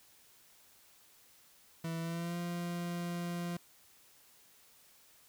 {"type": "tone with pitch glide", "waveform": "40% pulse", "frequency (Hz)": [164.81, 173.4], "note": ["E3", "F3"], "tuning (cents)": [0, -12], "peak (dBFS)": -35, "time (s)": [1.84, 3.57], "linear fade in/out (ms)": 5, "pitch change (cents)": 88, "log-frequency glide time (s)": [2, 2.37], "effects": ["white hiss -63 dBFS RMS until 5.28 s"]}